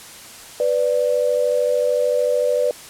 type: tone pair together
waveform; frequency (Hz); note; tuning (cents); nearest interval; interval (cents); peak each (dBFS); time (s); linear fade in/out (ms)
sine; 493.9 / 587.3; B4 / D5; 0 / 0; minor third; 300; -18 / -19; 0.6-2.71; 2
effects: white hiss -39 dBFS RMS until 2.89 s + low-pass 11000 Hz 12 dB/octave